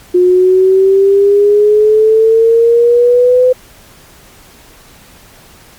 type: exponential sweep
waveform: sine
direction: up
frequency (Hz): 357.4 to 509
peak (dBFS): -4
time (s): 0.14-3.53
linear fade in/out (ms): 10
effects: pink hiss -40 dBFS RMS until 5.78 s + MP3 96 kbps